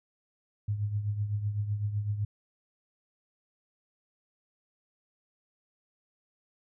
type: tone with tremolo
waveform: sine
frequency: 103.83 Hz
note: G#2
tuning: in tune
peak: -25 dBFS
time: 0.68-2.25 s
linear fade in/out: 5 ms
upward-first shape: triangle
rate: 7.9 Hz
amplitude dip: 70%
effects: none